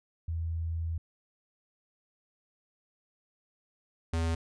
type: tone pair in turn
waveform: sine / square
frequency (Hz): 82.41 / 82.41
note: E2 / E2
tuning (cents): 0 / 0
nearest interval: unison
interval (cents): 0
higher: neither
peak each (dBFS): -30 / -28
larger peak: second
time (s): 0.28-0.98 / 4.13-4.35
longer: first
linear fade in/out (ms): 5
effects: resampled to 22050 Hz